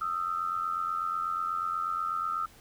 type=tone pair together; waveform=sine; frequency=1244.5 / 1332.7 Hz; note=D#6 / E6; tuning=0 / +19 cents; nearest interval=minor second; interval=119 cents; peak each=-32 / -31 dBFS; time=0.01-2.46 s; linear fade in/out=5 ms; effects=pink hiss -56 dBFS RMS until 2.6 s